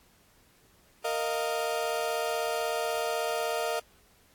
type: chord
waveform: 35% pulse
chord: Bb suspended fourth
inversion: none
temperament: equal with one note detuned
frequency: 462.7 / 622.3 / 698.5 Hz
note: Bb4 / Eb5 / F5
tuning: -13 / 0 / 0 cents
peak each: -31 dBFS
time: 1.04-3.8 s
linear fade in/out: 10 ms
effects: pink hiss -62 dBFS RMS until 4.34 s + AAC 64 kbps